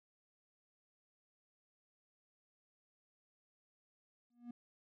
triangle tone with exponential growth, 240 Hz, B3, 49 cents flat, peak -40 dBFS, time 4.3-4.51 s, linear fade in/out 5 ms, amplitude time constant 44 ms, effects none

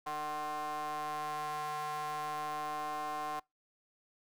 45% pulse ring-modulated tone, 151.2 Hz, D#3, 49 cents flat, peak -33 dBFS, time 0.06-3.4 s, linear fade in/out 10 ms, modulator 907 Hz, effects noise-tail reverb RT60 0.2 s tail -25 dB re dry

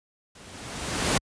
pink noise with level ramp, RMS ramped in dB -48 to -21 dBFS, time 0.35-1.18 s, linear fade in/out 5 ms, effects high-pass 60 Hz 12 dB/octave + resampled to 22050 Hz

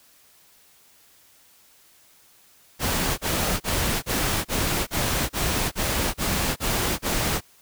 pink noise bursts, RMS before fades -24 dBFS, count 11, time 2.79-7.41 s, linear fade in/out 50 ms, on 390 ms, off 33 ms, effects white hiss -56 dBFS RMS until 7.61 s

